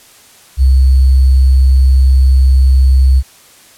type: tone with sample-and-hold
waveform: sine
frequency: 65.8 Hz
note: C2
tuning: 10 cents sharp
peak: -4 dBFS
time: 0.57-3.23 s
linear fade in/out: 50 ms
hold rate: 4410 Hz
effects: white hiss -42 dBFS RMS until 3.77 s + low-pass 12000 Hz 12 dB/octave